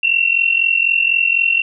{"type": "tone pair together", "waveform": "sine", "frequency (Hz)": [2701, 2745], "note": ["E7", "F7"], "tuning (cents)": [42, -31], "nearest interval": "unison", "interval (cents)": 27, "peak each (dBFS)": -15, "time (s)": [0.03, 1.62], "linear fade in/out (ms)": 5, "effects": []}